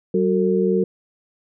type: tone cluster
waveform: sine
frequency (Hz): 189.9 / 368.9 / 451.9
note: F#3 / F#4 / A4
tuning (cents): +45 / -5 / +46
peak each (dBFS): -20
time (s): 0.14-0.84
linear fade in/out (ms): 5
effects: none